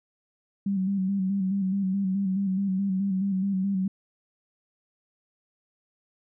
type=tone with vibrato; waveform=sine; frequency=193.1 Hz; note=G3; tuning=26 cents flat; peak=-23 dBFS; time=0.66-3.88 s; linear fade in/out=5 ms; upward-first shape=square; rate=4.7 Hz; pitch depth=46 cents each way; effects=none